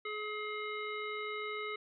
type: harmonic tone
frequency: 423.7 Hz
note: G#4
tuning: 35 cents sharp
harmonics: 1 / 3 / 5 / 7 / 9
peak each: -41 / -42 / -41 / -51 / -50 dBFS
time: 0.05-1.76 s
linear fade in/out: 5 ms
effects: none